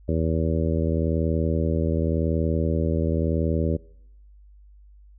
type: harmonic tone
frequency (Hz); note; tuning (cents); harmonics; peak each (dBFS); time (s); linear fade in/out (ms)
80.9; E2; -32; 1 / 2 / 3 / 4 / 5 / 6 / 7; -24 / -27 / -29 / -30 / -31 / -32 / -32; 0.08-3.77; 10
effects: noise-tail reverb RT60 0.8 s tail -24 dB re dry + added 50 Hz sine -47 dBFS peak until 5.18 s